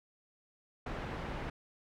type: low-pass noise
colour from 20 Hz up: pink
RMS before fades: -40 dBFS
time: 0.86-1.5 s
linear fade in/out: 5 ms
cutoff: 2000 Hz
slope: 12 dB/octave
effects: none